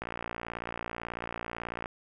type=click train; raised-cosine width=0.5 ms; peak=-20 dBFS; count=108; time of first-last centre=0.02-1.858 s; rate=58.2 Hz; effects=none